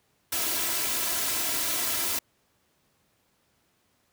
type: noise with comb filter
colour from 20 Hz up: white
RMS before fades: -28 dBFS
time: 0.32-2.19 s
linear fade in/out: 5 ms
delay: 3 ms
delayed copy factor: +0.6
effects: pink hiss -69 dBFS RMS until 4.12 s + high-pass 80 Hz 12 dB/octave